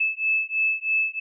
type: beating tone pair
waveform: sine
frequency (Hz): 2613 / 2616.1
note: E7 / E7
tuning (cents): -16 / -14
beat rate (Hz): 3.1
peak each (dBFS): -24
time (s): 0-1.2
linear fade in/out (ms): 10
effects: none